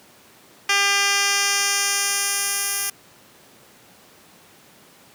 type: tone with band-pass filter sweep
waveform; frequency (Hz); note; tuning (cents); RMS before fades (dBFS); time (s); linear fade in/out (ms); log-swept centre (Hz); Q
10% pulse; 400; G4; +35; -21; 0.69-2.9; 5; 3700 to 12000; 1
effects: pink hiss -50 dBFS RMS until 5.14 s + high-pass 150 Hz 12 dB/octave